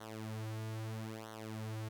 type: tone with flanger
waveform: sawtooth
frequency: 110 Hz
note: A2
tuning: in tune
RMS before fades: -43 dBFS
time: 0-1.89 s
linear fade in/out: 10 ms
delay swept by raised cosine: 0.4 to 5.3 ms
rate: 0.77 Hz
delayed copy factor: -0.9
effects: none